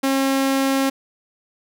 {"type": "tone", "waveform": "sawtooth", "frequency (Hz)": 270, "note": "C#4", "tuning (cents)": -45, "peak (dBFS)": -13, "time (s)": [0.03, 0.9], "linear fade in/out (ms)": 10, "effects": []}